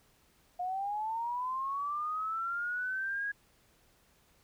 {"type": "linear sweep", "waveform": "sine", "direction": "up", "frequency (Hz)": [710, 1661.2], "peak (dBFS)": -32, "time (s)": [0.59, 3.32], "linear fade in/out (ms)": 10, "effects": ["pink hiss -67 dBFS RMS until 4.43 s"]}